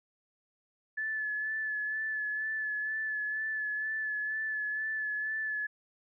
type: tone with vibrato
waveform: sine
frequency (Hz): 1731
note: A6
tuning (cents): -29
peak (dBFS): -31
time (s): 0.97-5.67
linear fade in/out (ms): 10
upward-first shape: sine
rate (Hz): 2.1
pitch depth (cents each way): 26
effects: none